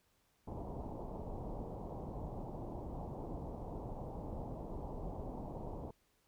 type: low-pass noise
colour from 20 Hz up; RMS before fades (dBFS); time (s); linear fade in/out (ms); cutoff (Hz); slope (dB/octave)
pink; -44; 0.47-5.91; 5; 940; 48
effects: pink hiss -75 dBFS RMS until 6.27 s